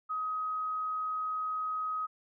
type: tone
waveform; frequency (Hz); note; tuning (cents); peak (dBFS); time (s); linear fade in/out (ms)
sine; 1262; D#6; +24; -31; 0.09-2.07; 20
effects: none